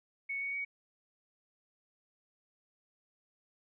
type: tone with pitch steps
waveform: sine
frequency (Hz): 2217 / 2232 / 2248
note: C#7 / C#7 / C#7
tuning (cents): 0 / +11 / +24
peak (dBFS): -34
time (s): 0.29-0.65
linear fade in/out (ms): 10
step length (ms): 120
effects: none